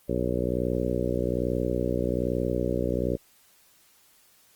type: harmonic tone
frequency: 61.2 Hz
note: B1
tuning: 15 cents flat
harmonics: 1 / 2 / 3 / 4 / 5 / 6 / 7 / 8 / 9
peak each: -33 / -33 / -33 / -33 / -33 / -33 / -33 / -33 / -33 dBFS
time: 0.08-3.17 s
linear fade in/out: 20 ms
effects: white hiss -60 dBFS RMS until 4.55 s + Opus 24 kbps